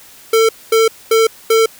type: tone bursts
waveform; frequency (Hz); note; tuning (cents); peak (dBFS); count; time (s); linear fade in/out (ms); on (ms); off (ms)
square; 448; A4; +31; -9; 4; 0.33-1.66; 5; 160; 230
effects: white hiss -41 dBFS RMS until 1.79 s